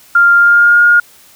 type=tone with pitch glide; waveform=sine; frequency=1396.9 to 1424.6 Hz; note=F6 to F6; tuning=0 to +34 cents; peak=-4 dBFS; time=0.15-1 s; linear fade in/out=5 ms; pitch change=+34 cents; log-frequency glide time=0.35-0.81 s; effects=white hiss -43 dBFS RMS until 1.35 s